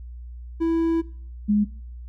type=tone pair in turn; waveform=triangle / sine; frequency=329.6 / 208.1 Hz; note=E4 / G#3; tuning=0 / +4 cents; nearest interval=minor sixth; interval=796 cents; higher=first; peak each=-17 / -16 dBFS; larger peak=second; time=0.6-1.02 / 1.48-1.65 s; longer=first; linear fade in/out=20 ms; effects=noise-tail reverb RT60 0.5 s tail -21 dB re dry + added 60 Hz sine -35 dBFS peak until 2.08 s